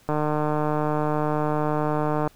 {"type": "click train", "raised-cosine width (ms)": 1, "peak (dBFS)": -11, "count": 331, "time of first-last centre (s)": [0.09, 2.275], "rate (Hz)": 151, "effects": ["pink hiss -56 dBFS RMS until 2.35 s"]}